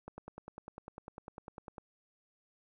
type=click train; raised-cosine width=1 ms; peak=-30 dBFS; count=18; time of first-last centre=0.08-1.782 s; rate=9.99 Hz; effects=none